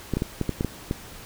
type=clicks; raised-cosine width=3 ms; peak=-11 dBFS; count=8; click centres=0.137 / 0.17 / 0.221 / 0.413 / 0.493 / 0.609 / 0.647 / 0.911 s; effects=pink hiss -43 dBFS RMS until 1.25 s